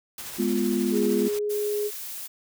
white noise with tremolo, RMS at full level -36 dBFS, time 0.18-1.39 s, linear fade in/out 2 ms, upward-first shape sine, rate 13 Hz, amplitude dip 30%
sine chord, F diminished, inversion first, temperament equal, 207.7 / 246.9 / 349.2 Hz, Ab3 / Cb4 / F4, 0 / 0 / 0 cents, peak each -26 dBFS, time 0.38-1.29 s, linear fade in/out 20 ms
sine tone with pitch glide, 413.6 to 416.5 Hz, G#4 to G#4, -7 to +5 cents, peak -24 dBFS, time 0.91-1.91 s, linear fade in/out 50 ms, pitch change +12 cents, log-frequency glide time 1.13-1.45 s
blue noise, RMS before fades -36 dBFS, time 1.49-2.28 s, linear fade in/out 20 ms
effects none

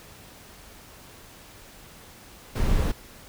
brown noise, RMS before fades -22 dBFS, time 2.55-2.92 s, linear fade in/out 10 ms, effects pink hiss -48 dBFS RMS until 3.28 s

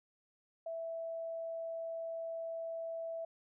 sine tone, 659.3 Hz, E5, in tune, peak -38 dBFS, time 0.66-3.25 s, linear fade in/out 5 ms, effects none

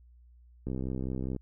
click train, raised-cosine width 3 ms, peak -22 dBFS, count 46, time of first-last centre 0.67-1.363 s, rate 64.9 Hz, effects added 60 Hz sine -54 dBFS peak until 1.41 s

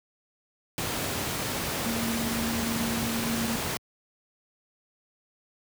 sine tone in noise, 230 Hz, A#3, 23 cents flat, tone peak -29 dBFS, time 1.86-3.56 s, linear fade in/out 0 ms, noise pink, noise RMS -30 dBFS, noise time 0.78-3.77 s, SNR -2 dB, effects high-pass 80 Hz 12 dB/octave

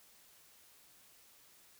silence, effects white hiss -63 dBFS RMS until 1.79 s

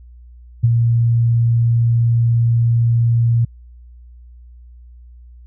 sine tone with ADSR envelope, 117 Hz, A#2, 7 cents sharp, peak -7 dBFS, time 0.63-3.45 s, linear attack 14 ms, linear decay 29 ms, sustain -4 dB, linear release 6 ms, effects added 60 Hz sine -38 dBFS peak until 5.46 s

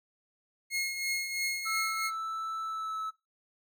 sawtooth tone with tremolo, 2159 Hz, C#7, 46 cents flat, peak -25 dBFS, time 0.7-2.11 s, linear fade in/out 50 ms, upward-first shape triangle, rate 3 Hz, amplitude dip 60%
triangle tone with pitch glide, 1318.5 to 1301.9 Hz, E6 to E6, 0 to -22 cents, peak -31 dBFS, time 1.65-3.11 s, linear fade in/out 20 ms, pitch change -22 cents, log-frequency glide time 2.61-3 s
effects noise-tail reverb RT60 0.2 s tail -17 dB re dry

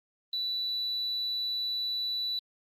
sine tone, 3960 Hz, B7, 4 cents sharp, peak -28 dBFS, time 0.33-2.39 s, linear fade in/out 2 ms, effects tanh soft clip ceiling -26 dBFS + Opus 32 kbps

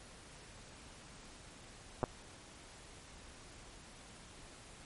clicks, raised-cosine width 1 ms, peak -18 dBFS, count 2, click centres 2.031 / 2.039 s, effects pink hiss -55 dBFS RMS until 4.85 s + MP3 48 kbps

